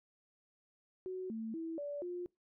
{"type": "tone with pitch steps", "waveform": "sine", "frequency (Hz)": [371.5, 223.2, 327, 578, 354.4], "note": ["F#4", "A3", "E4", "D5", "F4"], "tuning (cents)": [7, 25, -14, -28, 25], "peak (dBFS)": -38, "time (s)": [1.06, 2.26], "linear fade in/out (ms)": 0, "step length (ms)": 240, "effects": ["noise-tail reverb RT60 0.2 s tail -24 dB re dry"]}